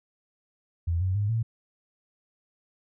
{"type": "tone with pitch steps", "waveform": "sine", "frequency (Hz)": [84.6, 93.33, 102.96, 113.58], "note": ["E2", "F#2", "G#2", "A#2"], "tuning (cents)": [45, 15, -15, -45], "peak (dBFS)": -23, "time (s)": [0.87, 1.43], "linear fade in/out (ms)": 10, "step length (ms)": 140, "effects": []}